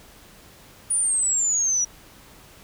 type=exponential sweep; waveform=sine; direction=down; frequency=9600 to 5770 Hz; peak=-19 dBFS; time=0.9-1.85 s; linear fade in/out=10 ms; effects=pink hiss -49 dBFS RMS until 2.63 s